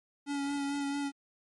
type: tone with vibrato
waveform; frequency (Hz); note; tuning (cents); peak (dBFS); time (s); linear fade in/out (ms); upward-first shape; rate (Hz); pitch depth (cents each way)
square; 282.3; C#4; +32; -32; 0.26-1.12; 50; sine; 4.5; 19
effects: MP3 48 kbps